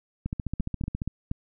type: two click trains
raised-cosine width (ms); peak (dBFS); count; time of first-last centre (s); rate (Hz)
5; -16 / -17; 4 / 12; 0.6-1.314 / 0.26-1.019; 4.2 / 14.5
effects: none